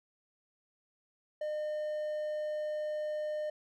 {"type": "tone", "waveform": "triangle", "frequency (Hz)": 607, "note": "D#5", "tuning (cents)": -43, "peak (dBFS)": -31, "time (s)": [1.41, 3.5], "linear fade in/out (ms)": 5, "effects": []}